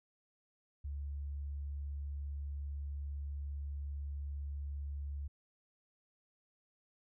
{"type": "tone", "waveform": "sine", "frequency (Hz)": 71.2, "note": "C#2", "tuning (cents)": 47, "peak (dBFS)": -38, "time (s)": [0.84, 5.28], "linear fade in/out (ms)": 10, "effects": []}